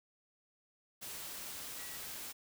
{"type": "tone in noise", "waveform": "sine", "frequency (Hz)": 1934, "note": "B6", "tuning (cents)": -37, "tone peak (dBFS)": -53, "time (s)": [1.77, 1.98], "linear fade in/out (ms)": 20, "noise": "white", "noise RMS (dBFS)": -45, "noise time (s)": [1.01, 2.33], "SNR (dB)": -11, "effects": []}